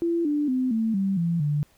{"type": "tone with pitch steps", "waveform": "sine", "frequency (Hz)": [338.4, 294.6, 256.5, 223.3, 194.36, 169.2, 147.3], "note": ["E4", "D4", "C4", "A3", "G3", "E3", "D3"], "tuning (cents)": [45, 6, -34, 26, -15, 45, 6], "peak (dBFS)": -21, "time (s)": [0.02, 1.63], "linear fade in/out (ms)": 0, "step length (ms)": 230, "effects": ["pink hiss -61 dBFS RMS until 1.77 s"]}